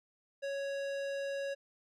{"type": "tone with tanh clipping", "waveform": "sine", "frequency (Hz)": 555, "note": "C#5", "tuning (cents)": 2, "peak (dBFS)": -37, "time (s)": [0.42, 1.55], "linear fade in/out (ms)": 20, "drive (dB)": 18, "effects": []}